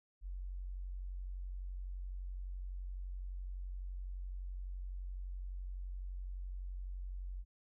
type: tone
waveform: sine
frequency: 45.9 Hz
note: F#1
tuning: 13 cents flat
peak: -40 dBFS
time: 0.21-7.45 s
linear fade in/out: 50 ms
effects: none